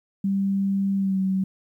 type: tone with pitch glide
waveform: sine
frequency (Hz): 196.1 to 190.3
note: G3 to F#3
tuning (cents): +1 to +49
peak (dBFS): -20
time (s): 0.24-1.44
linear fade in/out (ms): 5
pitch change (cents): -52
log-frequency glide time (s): 0.97-1.19
effects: 10-bit